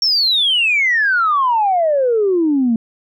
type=exponential sweep; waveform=sine; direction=down; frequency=5560 to 221.2 Hz; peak=-11 dBFS; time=0.02-2.76 s; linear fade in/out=2 ms; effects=tanh soft clip ceiling -7 dBFS